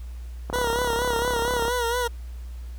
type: click train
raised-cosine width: 1 ms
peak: -15 dBFS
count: 42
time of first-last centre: 0.5-1.682 s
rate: 34.7 Hz
type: tone with vibrato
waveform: 20% pulse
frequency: 479.1 Hz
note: A#4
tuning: 47 cents sharp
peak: -18 dBFS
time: 0.53-2.08 s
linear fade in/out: 10 ms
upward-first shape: sine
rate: 4.3 Hz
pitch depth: 67 cents each way
effects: added 60 Hz sine -33 dBFS peak until 2.78 s + pink hiss -55 dBFS RMS until 2.78 s